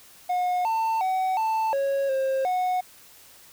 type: tone with pitch steps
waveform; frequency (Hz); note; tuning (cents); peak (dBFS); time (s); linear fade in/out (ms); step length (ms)
triangle; 722 / 895 / 752 / 885 / 551 / 533 / 733; F#5 / A5 / F#5 / A5 / C#5 / C5 / F#5; -43 / +29 / +28 / +10 / -11 / +32 / -16; -20; 0.29-2.81; 10; 360
effects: white hiss -51 dBFS RMS until 3.52 s